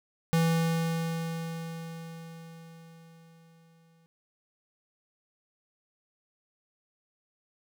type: tone with exponential decay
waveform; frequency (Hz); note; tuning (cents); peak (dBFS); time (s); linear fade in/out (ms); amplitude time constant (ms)
square; 164.81; E3; 0; -22; 0.33-4.06; 0; 810
effects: none